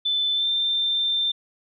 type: tone with pitch glide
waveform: sine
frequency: 3520 to 3577 Hz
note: A7 to A7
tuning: 0 to +28 cents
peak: -20 dBFS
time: 0.05-1.32 s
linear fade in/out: 10 ms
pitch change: +28 cents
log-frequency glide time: 0.34-0.48 s
effects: none